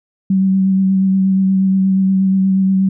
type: tone with vibrato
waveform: sine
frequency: 191.1 Hz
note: G3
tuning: 44 cents flat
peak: -10 dBFS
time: 0.3-2.89 s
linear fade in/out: 5 ms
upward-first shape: sine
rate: 8.4 Hz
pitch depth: 17 cents each way
effects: none